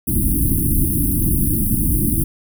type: band-stop noise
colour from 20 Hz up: pink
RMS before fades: -17 dBFS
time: 0.07-2.24 s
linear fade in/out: 10 ms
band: 340 to 9500 Hz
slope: 96 dB/octave
effects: none